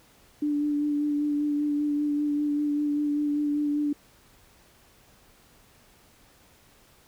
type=tone with vibrato; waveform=sine; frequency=293.7 Hz; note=D4; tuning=in tune; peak=-23 dBFS; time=0.42-3.93 s; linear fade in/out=5 ms; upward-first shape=sine; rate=5.1 Hz; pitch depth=18 cents each way; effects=pink hiss -58 dBFS RMS until 7.07 s